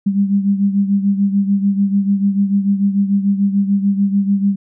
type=beating tone pair; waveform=sine; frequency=197.7 / 204.5 Hz; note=G3 / G#3; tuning=+15 / -26 cents; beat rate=6.8 Hz; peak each=-13 / -19 dBFS; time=0.06-4.56 s; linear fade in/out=10 ms; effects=none